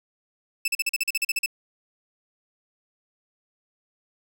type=tone bursts; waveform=sawtooth; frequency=2629 Hz; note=E7; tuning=5 cents flat; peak=-18 dBFS; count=12; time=0.65-1.461 s; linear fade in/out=5 ms; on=30 ms; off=41 ms; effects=none